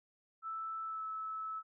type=tone with pitch glide; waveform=sine; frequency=1318.5 to 1303.4 Hz; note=E6 to E6; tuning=0 to -20 cents; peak=-38 dBFS; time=0.42-1.63 s; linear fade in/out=50 ms; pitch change=-20 cents; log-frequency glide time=0.84-1.04 s; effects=none